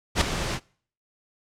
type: noise with ADSR envelope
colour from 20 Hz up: pink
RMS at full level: -17 dBFS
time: 0.15-0.6 s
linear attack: 63 ms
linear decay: 3 ms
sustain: -11 dB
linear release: 54 ms
effects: noise-tail reverb RT60 0.5 s tail -24 dB re dry + low-pass 7000 Hz 12 dB/octave